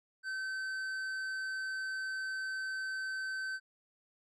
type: tone with tanh clipping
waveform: sine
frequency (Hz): 1538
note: G6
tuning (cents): -33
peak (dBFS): -37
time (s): 0.23-3.6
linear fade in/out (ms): 50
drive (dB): 9
effects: none